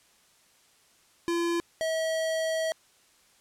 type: tone pair in turn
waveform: square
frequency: 341 / 643.7 Hz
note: F4 / E5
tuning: -41 / -41 cents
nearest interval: major seventh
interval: 1100 cents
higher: second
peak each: -26 / -27 dBFS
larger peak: first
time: 1.28-1.6 / 1.81-2.72 s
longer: second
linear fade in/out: 0 ms
effects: white hiss -62 dBFS RMS until 3.4 s + low-pass 10000 Hz 12 dB/octave